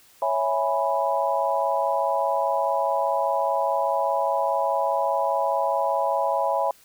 sine chord, C# minor seventh, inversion none, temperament equal, 554.4 / 659.3 / 830.6 / 987.8 Hz, C#5 / E5 / G#5 / B5, 0 / 0 / 0 / 0 cents, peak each -26 dBFS, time 0.22-6.71 s, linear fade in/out 2 ms, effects white hiss -55 dBFS RMS until 6.84 s

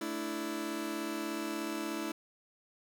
sawtooth chord, A suspended fourth, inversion none, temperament just, 220 / 293.3 / 330 Hz, A3 / D4 / E4, 0 / -2 / +2 cents, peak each -38 / -36 / -33 dBFS, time 0.01-2.12 s, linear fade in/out 5 ms, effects 9-bit

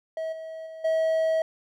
triangle tone with level steps, 643 Hz, E5, 43 cents flat, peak -26 / -33 / -36 / -19 dBFS, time 0.17-1.42 s, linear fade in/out 2 ms, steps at 0.32 / 0.66 / 0.84 s, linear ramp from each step 10 ms, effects none

